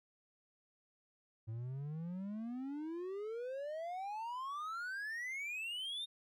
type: exponential sweep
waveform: triangle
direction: up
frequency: 108.4 to 3700 Hz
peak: -38 dBFS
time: 1.47-6.06 s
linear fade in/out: 20 ms
effects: none